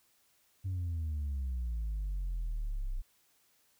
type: exponential sweep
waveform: sine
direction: down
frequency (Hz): 96.3 to 30.84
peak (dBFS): -30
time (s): 0.64-3.02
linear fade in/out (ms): 20
effects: tanh soft clip ceiling -31 dBFS + white hiss -70 dBFS RMS until 3.79 s